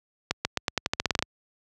accelerating click train, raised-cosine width 0.2 ms, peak -6 dBFS, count 13, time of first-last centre 0.31-1.225 s, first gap 140 ms, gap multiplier 0.88, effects high-pass 60 Hz 12 dB/octave

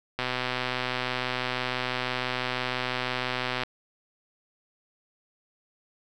click train, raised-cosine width 0.3 ms, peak -12 dBFS, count 435, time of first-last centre 0.19-3.634 s, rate 126 Hz, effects none

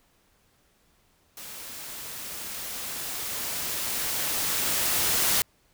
white noise with level ramp, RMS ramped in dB -41 to -23 dBFS, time 1.37-5.42 s, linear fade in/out 2 ms, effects pink hiss -65 dBFS RMS until 5.73 s

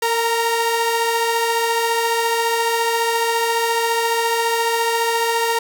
sawtooth tone pair together, 458.9 / 932.3 Hz, A#4 / A#5, -27 / 0 cents, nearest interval octave, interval 1227 cents, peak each -16 dBFS, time 0.02-5.59 s, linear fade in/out 5 ms, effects none

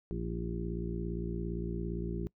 harmonic tone with a mistuned harmonic, 57.5 Hz, A#1, 23 cents flat, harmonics 1 / 2 / 3 / 4 / 5 / 6 / 7, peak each -38 / -44 / -38 / -44 / -49 / -41 / -44 dBFS, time 0.11-2.27 s, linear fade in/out 0 ms, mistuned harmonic 5, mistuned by +62 cents, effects noise-tail reverb RT60 0.1 s tail -23 dB re dry

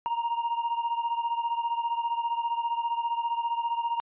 triangle beating tone pair, 932.3 / 947.3 Hz, A#5 / A#5, 0 / +28 cents, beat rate 15 Hz, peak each -26 / -30 dBFS, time 0.06-4 s, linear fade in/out 0 ms, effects resampled to 8000 Hz

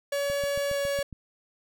45% pulse tone with pitch glide, 566 to 562.7 Hz, C#5 to C#5, +36 to +26 cents, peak -26 dBFS, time 0.12-1.03 s, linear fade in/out 5 ms, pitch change -10 cents, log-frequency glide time 0.69-0.78 s
click train, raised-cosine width 5 ms, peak -28 dBFS, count 7, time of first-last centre 0.3-1.128 s, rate 7.25 Hz
effects none

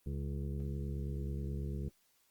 harmonic tone with a mistuned harmonic, 69.3 Hz, C#2, in tune, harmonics 1 / 2 / 3 / 5 / 6 / 7, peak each -38 / -40 / -45 / -50 / -51 / -57 dBFS, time 0.06-1.89 s, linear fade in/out 5 ms, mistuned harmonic 5, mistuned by -51 cents, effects white hiss -72 dBFS RMS until 2.3 s + Opus 24 kbps

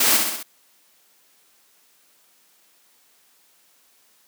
white noise with echo, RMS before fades -18 dBFS, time 0-0.17 s, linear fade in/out 5 ms, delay 65 ms, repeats 4, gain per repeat -4 dB, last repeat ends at 0.43 s, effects white hiss -59 dBFS RMS until 4.27 s + high-pass 200 Hz 12 dB/octave

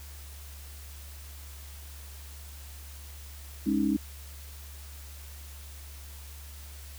sine chord, Ab suspended fourth, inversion none, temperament equal, 207.7 / 277.2 / 311.1 Hz, Ab3 / Db4 / Eb4, 0 / 0 / 0 cents, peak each -28 dBFS, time 3.66-3.97 s, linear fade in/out 10 ms, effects added 71 Hz sine -43 dBFS peak until 6.98 s + white hiss -50 dBFS RMS until 6.98 s

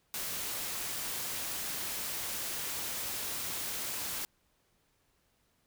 white noise, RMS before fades -37 dBFS, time 0.14-4.25 s, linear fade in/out 0 ms, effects pink hiss -73 dBFS RMS until 5.66 s

